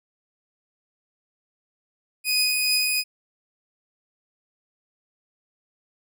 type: tone pair together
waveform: sawtooth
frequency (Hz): 2494 / 4985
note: D#7 / D#8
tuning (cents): +3 / +2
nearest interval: octave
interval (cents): 1199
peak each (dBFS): -20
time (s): 2.24-3.04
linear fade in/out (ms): 50
effects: none